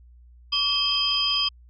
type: tone cluster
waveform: sine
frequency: 1141 / 2591 / 3168 / 4963 Hz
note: C#6 / E7 / G7 / D#8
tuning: +50 / -30 / +18 / -5 cents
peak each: -31 / -32 / -23 / -24 dBFS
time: 0.52-1.49 s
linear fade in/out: 10 ms
effects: added 60 Hz sine -47 dBFS peak until 1.69 s + MP3 96 kbps